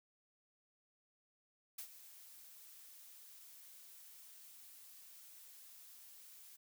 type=noise with ADSR envelope; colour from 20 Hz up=blue; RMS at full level=-45 dBFS; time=1.78-6.57 s; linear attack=7 ms; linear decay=81 ms; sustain=-13 dB; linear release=18 ms; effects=none